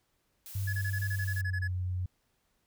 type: noise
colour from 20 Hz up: blue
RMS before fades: -46 dBFS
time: 0.46-1.41 s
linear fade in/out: 0 ms
type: tone with pitch glide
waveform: sine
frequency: 98 to 90.91 Hz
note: G2 to F#2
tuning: 0 to -30 cents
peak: -30 dBFS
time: 0.55-2.06 s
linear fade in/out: 5 ms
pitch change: -130 cents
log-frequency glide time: 1.11-1.7 s
type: tone bursts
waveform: triangle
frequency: 1698 Hz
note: G#6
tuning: 38 cents sharp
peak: -32 dBFS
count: 12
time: 0.67-1.678 s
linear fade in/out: 10 ms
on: 62 ms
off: 24 ms
effects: pink hiss -75 dBFS RMS until 2.66 s